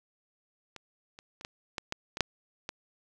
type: clicks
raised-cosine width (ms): 0.2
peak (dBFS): -26 / -30 / -29 / -20 / -16 / -15 / -19 / -6 / -18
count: 9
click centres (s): 0.763 / 1.189 / 1.411 / 1.449 / 1.782 / 1.924 / 2.171 / 2.207 / 2.691
effects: none